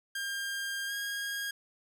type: tone with pitch glide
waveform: sawtooth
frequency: 1604 to 1631.1 Hz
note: G6 to G#6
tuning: +39 to -32 cents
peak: -30 dBFS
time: 0.15-1.51 s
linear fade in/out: 5 ms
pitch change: +29 cents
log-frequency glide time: 0.87-0.92 s
effects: none